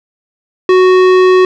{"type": "tone with tanh clipping", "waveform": "sine", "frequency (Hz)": 370, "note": "F#4", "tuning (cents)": 0, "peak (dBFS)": -6, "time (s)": [0.69, 1.45], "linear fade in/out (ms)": 2, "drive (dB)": 17, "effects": []}